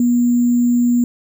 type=tone with sample-and-hold; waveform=sine; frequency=241.5 Hz; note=B3; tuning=39 cents flat; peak=-11 dBFS; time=0-1.04 s; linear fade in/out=2 ms; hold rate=7350 Hz; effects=none